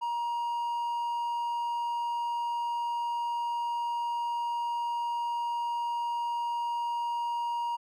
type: tone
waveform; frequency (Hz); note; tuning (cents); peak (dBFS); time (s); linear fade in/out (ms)
triangle; 946; A#5; +25; -27; 0.01-7.77; 20
effects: none